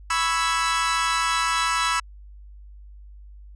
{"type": "chord", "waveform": "sawtooth", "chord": "C# minor seventh", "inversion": "third", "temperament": "equal", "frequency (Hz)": [987.8, 1108.7, 1318.5, 1661.2], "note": ["B5", "C#6", "E6", "G#6"], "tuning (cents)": [0, 0, 0, 0], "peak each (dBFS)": [-22, -26, -20, -26], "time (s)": [0.1, 2], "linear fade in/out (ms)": 5, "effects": ["added 50 Hz sine -41 dBFS peak until 3.55 s", "resampled to 22050 Hz"]}